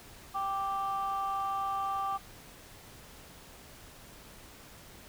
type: tone pair together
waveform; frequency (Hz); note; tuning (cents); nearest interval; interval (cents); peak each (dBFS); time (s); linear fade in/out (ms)
sine; 784 / 1174.7; G5 / D6; 0 / 0; perfect fifth; 700; -32 / -31; 0.34-2.18; 20
effects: tanh soft clip ceiling -26 dBFS + pink hiss -52 dBFS RMS until 5.08 s